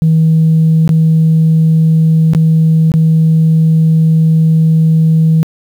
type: tone with dropouts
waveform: sine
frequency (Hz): 160.3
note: E3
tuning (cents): -48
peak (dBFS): -4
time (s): 0.02-5.43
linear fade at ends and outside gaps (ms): 0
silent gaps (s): 0.877-0.892 / 2.335-2.349 / 2.918-2.939
effects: tanh soft clip ceiling -2 dBFS + 7-bit